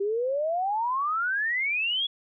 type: exponential sweep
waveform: sine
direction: up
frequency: 388.3 to 3410 Hz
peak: -24 dBFS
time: 0-2.07 s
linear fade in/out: 10 ms
effects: none